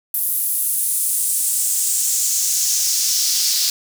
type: noise with high-pass filter sweep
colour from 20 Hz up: pink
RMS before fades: -19 dBFS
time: 0.14-3.7 s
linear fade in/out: 2 ms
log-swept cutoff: 12000 to 4800 Hz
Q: 2.5
effects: none